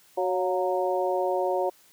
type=harmonic tone with a mistuned harmonic; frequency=185 Hz; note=F#3; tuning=in tune; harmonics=2 / 3 / 4 / 5; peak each=-28 / -27 / -29 / -32 dBFS; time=0.17-1.7 s; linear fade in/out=10 ms; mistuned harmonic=4; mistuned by=-52 cents; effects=white hiss -58 dBFS RMS until 1.92 s + high-pass 80 Hz 12 dB/octave